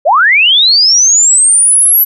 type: linear sweep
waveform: sine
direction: up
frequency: 515 to 11900 Hz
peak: -4 dBFS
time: 0.05-2.05 s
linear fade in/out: 20 ms
effects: none